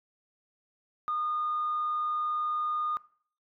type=tone; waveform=sine; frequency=1223 Hz; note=D#6; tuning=30 cents flat; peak=-27 dBFS; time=1.08-2.97 s; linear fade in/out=0 ms; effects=noise-tail reverb RT60 0.5 s tail -20 dB re dry + tanh soft clip ceiling -23 dBFS